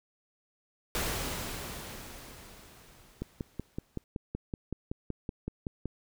pink noise with exponential decay, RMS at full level -31 dBFS, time 0.95-4.04 s, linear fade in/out 1 ms, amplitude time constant 670 ms
click train, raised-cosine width 3 ms, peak -21 dBFS, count 15, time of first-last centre 3.22-5.857 s, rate 5.31 Hz
effects none

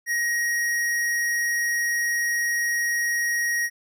sine tone with hard clipping, 1887 Hz, A#6, 21 cents sharp, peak -23 dBFS, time 0.06-3.7 s, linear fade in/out 50 ms, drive 17 dB, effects none

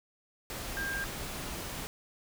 sine tone in noise, 1600 Hz, G6, 35 cents sharp, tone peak -33 dBFS, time 0.77-1.04 s, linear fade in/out 0 ms, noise pink, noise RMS -39 dBFS, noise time 0.5-1.87 s, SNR +3 dB, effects none

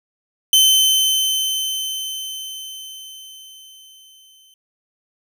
sawtooth tone with exponential decay, 3074 Hz, G7, 35 cents flat, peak -6 dBFS, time 0.53-4.54 s, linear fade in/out 2 ms, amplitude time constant 870 ms, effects none

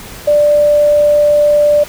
sine tone, 590 Hz, D5, 8 cents sharp, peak -6 dBFS, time 0.27-1.84 s, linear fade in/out 10 ms, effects pink hiss -31 dBFS RMS until 1.88 s

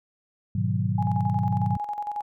sine chord, G# minor seventh, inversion none, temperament equal, 103.83 / 123.47 / 155.56 / 185 Hz, G#2 / B2 / D#3 / F#3, 0 / 0 / 0 / 0 cents, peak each -26 / -27 / -31 / -28 dBFS, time 0.55-1.77 s, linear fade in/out 5 ms
sine tone with tremolo, 830.6 Hz, G#5, in tune, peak -26 dBFS, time 0.98-2.22 s, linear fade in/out 5 ms, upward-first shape square, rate 11 Hz, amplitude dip 60%
effects none

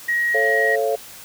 sine tone, 1894 Hz, A#6, 27 cents sharp, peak -17 dBFS, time 0.08-0.76 s, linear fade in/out 10 ms
sine chord, A augmented, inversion none, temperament just, 440 / 550 / 687.5 Hz, A4 / C#5 / E#5, 0 / -14 / -27 cents, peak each -21 / -22 / -23 dBFS, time 0.34-0.96 s, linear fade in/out 10 ms
effects tanh soft clip ceiling -6 dBFS + white hiss -40 dBFS RMS until 1.24 s

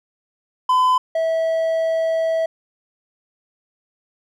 triangle tone pair in turn, 1014 / 651 Hz, B5 / E5, +45 / -22 cents, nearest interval minor sixth, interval 767 cents, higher first, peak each -11 / -15 dBFS, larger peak first, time 0.69-0.98 / 1.15-2.46 s, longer second, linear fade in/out 5 ms, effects none

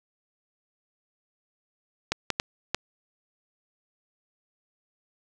clicks, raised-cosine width 0.2 ms, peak -7 dBFS, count 4, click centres 2.12 / 2.303 / 2.399 / 2.746 s, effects none

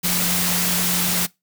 sine tone in noise, 177.8 Hz, F3, 31 cents sharp, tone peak -25 dBFS, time 0.03-1.27 s, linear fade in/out 20 ms, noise white, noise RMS -21 dBFS, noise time 0.03-1.27 s, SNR -7 dB, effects noise-tail reverb RT60 0.2 s tail -22 dB re dry

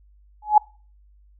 sine tone with exponential growth, 845 Hz, G#5, 30 cents sharp, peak -6 dBFS, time 0.42-0.58 s, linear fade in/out 5 ms, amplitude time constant 33 ms, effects noise-tail reverb RT60 0.4 s tail -25 dB re dry + added 50 Hz sine -51 dBFS peak until 1.39 s

